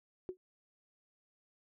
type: tone with exponential decay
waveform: sine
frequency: 368.7 Hz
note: F#4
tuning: 6 cents flat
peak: -33 dBFS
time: 0.29-0.37 s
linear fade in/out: 0 ms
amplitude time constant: 17 ms
effects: none